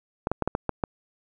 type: clicks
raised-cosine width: 1 ms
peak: -10 dBFS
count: 7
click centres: 0.271 / 0.316 / 0.423 / 0.476 / 0.551 / 0.693 / 0.838 s
effects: none